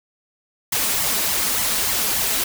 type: noise with flanger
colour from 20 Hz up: white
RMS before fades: -21 dBFS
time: 0.72-2.44 s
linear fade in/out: 5 ms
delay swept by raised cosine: 0.94 to 4.74 ms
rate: 3.4 Hz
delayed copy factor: +0.65
effects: none